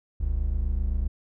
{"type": "tone pair together", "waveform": "triangle", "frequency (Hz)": [41.27, 69], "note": ["E1", "C#2"], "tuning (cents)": [3, -7], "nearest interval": "major sixth", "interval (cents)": 890, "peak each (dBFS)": -24, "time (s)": [0.2, 1.08], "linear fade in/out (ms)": 10, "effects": []}